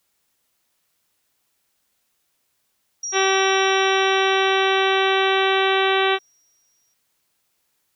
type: tone with exponential decay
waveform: sine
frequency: 5690 Hz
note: F8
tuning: 31 cents sharp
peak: -25 dBFS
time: 3.03-6.94 s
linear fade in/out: 5 ms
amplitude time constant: 850 ms
type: harmonic tone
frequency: 384.8 Hz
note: G4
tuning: 32 cents flat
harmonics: 1 / 2 / 3 / 4 / 5 / 6 / 7 / 8 / 9 / 10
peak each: -20 / -23 / -25 / -26 / -27 / -28 / -28 / -29 / -30 / -30 dBFS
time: 3.12-6.19 s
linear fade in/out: 50 ms
effects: white hiss -70 dBFS RMS until 7.95 s